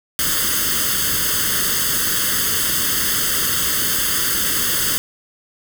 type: noise with comb filter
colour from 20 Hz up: white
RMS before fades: -19 dBFS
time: 0.19-4.98 s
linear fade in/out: 0 ms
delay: 0.62 ms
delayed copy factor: +0.9
effects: none